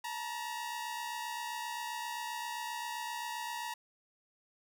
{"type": "tone pair together", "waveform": "sawtooth", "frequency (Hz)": [882.4, 950], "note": ["A5", "A#5"], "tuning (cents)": [5, 33], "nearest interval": "minor second", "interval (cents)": 128, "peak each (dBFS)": [-39, -35], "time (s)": [0.04, 3.74], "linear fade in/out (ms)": 5, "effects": []}